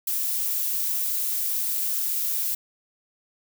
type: noise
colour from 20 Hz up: violet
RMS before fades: -26 dBFS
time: 0.07-2.55 s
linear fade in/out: 5 ms
effects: none